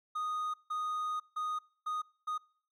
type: tone bursts at uneven times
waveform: triangle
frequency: 1240 Hz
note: D#6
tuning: 6 cents flat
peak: -31 dBFS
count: 5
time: 0.15-0.54 / 0.7-1.2 / 1.36-1.59 / 1.86-2.02 / 2.27-2.38 s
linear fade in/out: 10 ms
effects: noise-tail reverb RT60 0.5 s tail -23 dB re dry